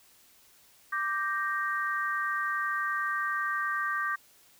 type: chord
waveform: sine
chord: G minor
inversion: second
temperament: equal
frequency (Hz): 1174.7 / 1568 / 1864.7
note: D6 / G6 / Bb6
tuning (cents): 0 / 0 / 0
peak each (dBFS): -31 / -32 / -34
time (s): 0.92-4.16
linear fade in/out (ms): 10
effects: white hiss -60 dBFS RMS until 4.59 s